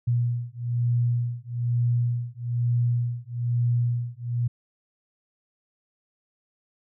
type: beating tone pair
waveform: sine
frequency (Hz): 119.6 / 120.7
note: A#2 / B2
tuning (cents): +45 / -39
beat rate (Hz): 1.1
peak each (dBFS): -25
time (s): 0.07-4.48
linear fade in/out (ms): 10
effects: none